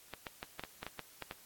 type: clicks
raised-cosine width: 0.3 ms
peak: -25 dBFS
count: 10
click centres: 0.137 / 0.268 / 0.429 / 0.595 / 0.637 / 0.83 / 0.866 / 0.993 / 1.223 / 1.311 s
effects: white hiss -59 dBFS RMS until 1.45 s + AAC 64 kbps